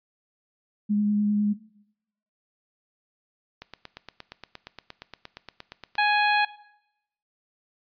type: tone with vibrato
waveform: sine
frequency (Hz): 207.7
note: G#3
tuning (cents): 0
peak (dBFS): -20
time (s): 0.89-1.54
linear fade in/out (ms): 20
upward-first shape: sine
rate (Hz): 9.9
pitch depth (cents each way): 13
type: click train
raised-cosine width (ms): 0.2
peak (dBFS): -21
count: 21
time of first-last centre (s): 3.62-5.954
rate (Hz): 8.57
type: harmonic tone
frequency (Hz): 833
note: G#5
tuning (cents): +5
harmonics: 1 / 2 / 3 / 4 / 5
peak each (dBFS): -22 / -24 / -27 / -34 / -33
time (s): 5.98-6.45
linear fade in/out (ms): 5
effects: noise-tail reverb RT60 0.8 s tail -18 dB re dry + resampled to 11025 Hz